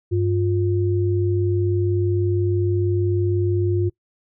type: tone pair together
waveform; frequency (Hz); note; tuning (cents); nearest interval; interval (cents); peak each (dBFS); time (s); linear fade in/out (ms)
sine; 99 / 352.8; G2 / F4; +18 / +18; octave + minor seventh; 2200; -19 / -21; 0.11-3.9; 20
effects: noise-tail reverb RT60 0.1 s tail -22 dB re dry